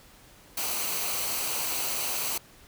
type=noise with comb filter; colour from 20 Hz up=white; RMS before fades=-30 dBFS; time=0.57-2.38 s; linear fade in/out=5 ms; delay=0.57 ms; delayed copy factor=-0.5; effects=pink hiss -54 dBFS RMS until 2.67 s